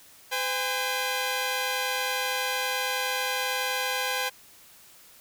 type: tone pair together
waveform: 10% pulse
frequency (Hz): 510.3 / 810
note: C5 / G#5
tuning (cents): -43 / -43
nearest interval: minor sixth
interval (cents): 800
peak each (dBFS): -21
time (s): 0.31-4.3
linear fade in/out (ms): 20
effects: white hiss -53 dBFS RMS until 5.2 s